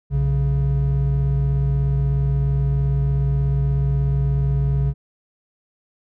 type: tone pair together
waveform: triangle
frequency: 61.73 / 138.59 Hz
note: B1 / C#3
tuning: 0 / 0 cents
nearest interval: octave + major second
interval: 1400 cents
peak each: -19 / -16 dBFS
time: 0.1-4.94 s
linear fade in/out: 50 ms
effects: none